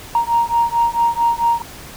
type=beating tone pair; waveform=sine; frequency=932.3 / 936.8 Hz; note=A#5 / A#5; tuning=0 / +8 cents; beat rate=4.5 Hz; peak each=-16 dBFS; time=0.15-1.62 s; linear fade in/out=2 ms; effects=tanh soft clip ceiling -6 dBFS + pink hiss -36 dBFS RMS until 1.96 s